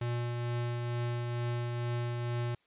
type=tone with tremolo; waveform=square; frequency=119.9 Hz; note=A#2; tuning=49 cents sharp; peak=-31 dBFS; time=0.01-2.55 s; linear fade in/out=5 ms; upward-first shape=triangle; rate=2.2 Hz; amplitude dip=30%; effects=white hiss -71 dBFS RMS until 2.66 s + resampled to 8000 Hz